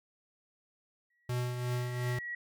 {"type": "tone with exponential growth", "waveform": "sine", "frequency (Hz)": 1920, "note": "B6", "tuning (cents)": -49, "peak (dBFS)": -34, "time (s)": [1.1, 2.35], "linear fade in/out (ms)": 5, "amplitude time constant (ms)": 270}
{"type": "tone with tremolo", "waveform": "square", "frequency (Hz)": 123.47, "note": "B2", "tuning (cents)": 0, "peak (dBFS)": -30, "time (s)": [1.29, 2.19], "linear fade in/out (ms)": 5, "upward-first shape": "triangle", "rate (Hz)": 2.8, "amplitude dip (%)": 50}
{"effects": ["MP3 96 kbps"]}